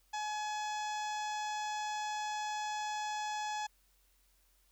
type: harmonic tone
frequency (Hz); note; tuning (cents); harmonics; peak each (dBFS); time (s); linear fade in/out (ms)
847; G#5; +34; 1 / 2 / 3 / 4 / 5 / 6 / 7 / 8 / 9; -36 / -45 / -49 / -48 / -55 / -52 / -52 / -53 / -57; 0.13-3.67; 10
effects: added 45 Hz sine -70 dBFS peak until 4.71 s + white hiss -72 dBFS RMS until 4.71 s